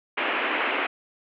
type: band-pass noise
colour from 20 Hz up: white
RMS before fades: -26 dBFS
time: 0.17-0.87 s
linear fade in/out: 10 ms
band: 250 to 2800 Hz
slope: 48 dB/octave
effects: none